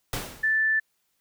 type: noise with exponential decay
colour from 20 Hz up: pink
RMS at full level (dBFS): -28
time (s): 0.13-0.64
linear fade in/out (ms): 2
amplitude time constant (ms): 110
type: tone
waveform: sine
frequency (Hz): 1760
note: A6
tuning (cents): 0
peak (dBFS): -20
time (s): 0.43-0.8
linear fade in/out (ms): 10
effects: white hiss -73 dBFS RMS until 1.2 s